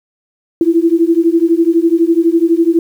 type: beating tone pair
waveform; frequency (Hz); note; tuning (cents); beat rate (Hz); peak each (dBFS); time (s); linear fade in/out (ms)
sine; 327.9 / 339.9; E4 / F4; -9 / -47; 12; -11; 0.61-2.79; 2
effects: 7-bit